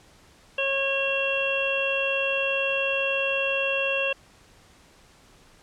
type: harmonic tone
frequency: 546 Hz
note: C#5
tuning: 26 cents flat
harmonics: 1 / 2 / 3 / 5 / 6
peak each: -27 / -36 / -34 / -25 / -35 dBFS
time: 0.58-4.13 s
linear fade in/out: 5 ms
effects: pink hiss -55 dBFS RMS until 5.62 s + low-pass 9000 Hz 12 dB/octave